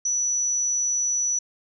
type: tone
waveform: sine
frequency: 5920 Hz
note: F#8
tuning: in tune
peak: -21 dBFS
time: 0.05-1.39 s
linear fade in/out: 5 ms
effects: none